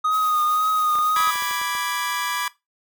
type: tone with vibrato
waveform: triangle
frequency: 1244.5 Hz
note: D#6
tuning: in tune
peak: -16 dBFS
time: 0.04-1.31 s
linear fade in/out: 10 ms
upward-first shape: triangle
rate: 1.9 Hz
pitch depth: 34 cents each way
type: noise with tremolo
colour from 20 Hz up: blue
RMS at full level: -35 dBFS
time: 0.1-1.6 s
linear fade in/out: 50 ms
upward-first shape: sine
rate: 7.5 Hz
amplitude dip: 25%
type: clicks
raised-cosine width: 0.5 ms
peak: -22 dBFS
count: 10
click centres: 0.955 / 0.987 / 1.167 / 1.205 / 1.274 / 1.357 / 1.423 / 1.511 / 1.615 / 1.751 s
type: chord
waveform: sawtooth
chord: G# diminished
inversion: first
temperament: equal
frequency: 987.8 / 1174.7 / 1661.2 Hz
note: B5 / D6 / G#6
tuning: 0 / 0 / 0 cents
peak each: -24 dBFS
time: 1.16-2.48 s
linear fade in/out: 2 ms
effects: noise-tail reverb RT60 0.2 s tail -18 dB re dry